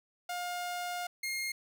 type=tone pair in turn; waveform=sawtooth; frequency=710 / 2134 Hz; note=F5 / C7; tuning=+28 / +34 cents; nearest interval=octave + perfect fifth; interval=1906 cents; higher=second; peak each=-31 / -30 dBFS; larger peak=second; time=0.29-1.07 / 1.23-1.52 s; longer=first; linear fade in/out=5 ms; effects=none